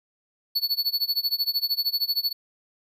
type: tone with tremolo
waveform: square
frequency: 4435 Hz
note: C#8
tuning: in tune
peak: -20 dBFS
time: 0.55-2.33 s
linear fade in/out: 10 ms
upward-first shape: sine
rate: 13 Hz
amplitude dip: 95%
effects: none